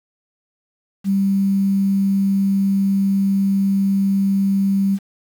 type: tone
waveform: sine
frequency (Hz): 196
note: G3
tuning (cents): 0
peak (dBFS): -14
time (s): 1.04-4.99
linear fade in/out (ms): 50
effects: 7-bit